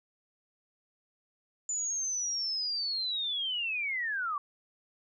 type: linear sweep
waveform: sine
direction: down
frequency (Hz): 7050 to 1120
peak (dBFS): -30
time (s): 1.69-4.38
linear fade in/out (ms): 2
effects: none